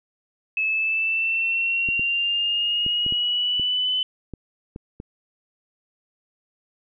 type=exponential sweep; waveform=sine; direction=up; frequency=2593 to 3027 Hz; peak=-20 dBFS; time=0.57-4.03 s; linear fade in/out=2 ms
type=clicks; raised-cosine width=3 ms; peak=-21 dBFS; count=9; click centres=1.888 / 1.995 / 2.864 / 3.064 / 3.124 / 3.597 / 4.337 / 4.761 / 5.001 s
effects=none